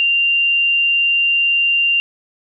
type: tone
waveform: sine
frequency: 2781 Hz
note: F7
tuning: 8 cents flat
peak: -12 dBFS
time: 0-2 s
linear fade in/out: 0 ms
effects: none